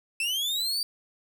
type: linear sweep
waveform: 40% pulse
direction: up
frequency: 2613 to 4699 Hz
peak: -25 dBFS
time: 0.2-0.83 s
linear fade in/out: 2 ms
effects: none